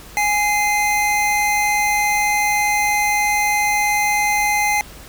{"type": "tone pair together", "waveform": "square", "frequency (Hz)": [830.6, 2077], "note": ["G#5", "C7"], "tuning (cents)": [0, -13], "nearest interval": "octave + major third", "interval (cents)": 1587, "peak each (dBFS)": -19, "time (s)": [0.17, 4.81], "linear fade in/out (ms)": 0, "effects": ["added 50 Hz sine -42 dBFS peak until 5.08 s", "pink hiss -40 dBFS RMS until 5.08 s"]}